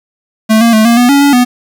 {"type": "tone with pitch steps", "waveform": "square", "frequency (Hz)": [219.2, 232.2, 217.7, 234.2, 244.4, 281.2, 283.9, 246.8], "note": ["A3", "A#3", "A3", "A#3", "B3", "C#4", "C#4", "B3"], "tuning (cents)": [-6, -7, -18, 8, -18, 25, 41, -1], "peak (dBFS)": -5, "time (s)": [0.49, 1.45], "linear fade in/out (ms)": 20, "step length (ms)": 120, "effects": ["7-bit"]}